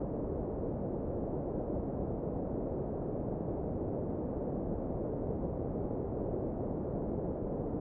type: low-pass noise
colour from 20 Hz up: white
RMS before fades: -36 dBFS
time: 0-7.8 s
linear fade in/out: 5 ms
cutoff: 540 Hz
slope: 24 dB/octave
effects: none